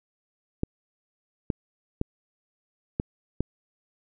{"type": "clicks", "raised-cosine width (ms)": 3, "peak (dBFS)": -12, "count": 5, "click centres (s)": [0.634, 1.502, 2.014, 2.999, 3.406], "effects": []}